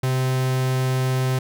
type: tone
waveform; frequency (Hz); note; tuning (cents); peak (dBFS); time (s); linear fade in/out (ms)
45% pulse; 129.7; C3; -15; -19; 0.03-1.39; 5
effects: none